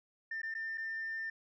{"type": "tone with dropouts", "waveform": "sine", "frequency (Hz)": 1797, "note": "A6", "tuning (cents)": 36, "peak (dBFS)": -35, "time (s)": [0.31, 1.3], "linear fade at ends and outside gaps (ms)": 5, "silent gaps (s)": [[0.418, 0.431], [0.541, 0.549], [0.775, 0.779]], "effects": ["tanh soft clip ceiling -33 dBFS"]}